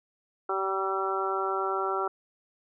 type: harmonic tone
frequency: 192.5 Hz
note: G3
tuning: 31 cents flat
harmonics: 2 / 3 / 4 / 5 / 6 / 7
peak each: -31 / -38 / -33 / -37 / -36 / -31 dBFS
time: 0.49-2.08 s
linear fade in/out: 5 ms
effects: none